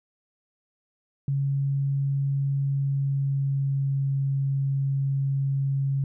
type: tone with pitch glide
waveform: sine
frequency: 138.59 to 137.24 Hz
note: C#3 to C#3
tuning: 0 to -17 cents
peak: -22 dBFS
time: 1.28-6.04 s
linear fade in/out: 2 ms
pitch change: -17 cents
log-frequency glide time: 2.67-4.15 s
effects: none